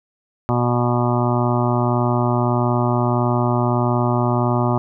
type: harmonic tone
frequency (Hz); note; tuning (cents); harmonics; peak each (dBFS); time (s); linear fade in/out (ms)
121.6; B2; -26; 1 / 2 / 3 / 5 / 6 / 7 / 8 / 9 / 10; -19 / -22 / -24 / -26 / -27 / -27 / -28 / -29 / -29; 0.49-4.78; 0
effects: none